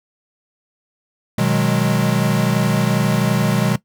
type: chord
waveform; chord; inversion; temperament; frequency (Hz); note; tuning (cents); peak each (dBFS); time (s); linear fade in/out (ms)
square; G# minor seventh; first; equal; 123.47 / 155.56 / 185 / 207.7; B2 / D#3 / F#3 / G#3; 0 / 0 / 0 / 0; -21; 1.38-3.76; 5
effects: noise-tail reverb RT60 0.1 s tail -18 dB re dry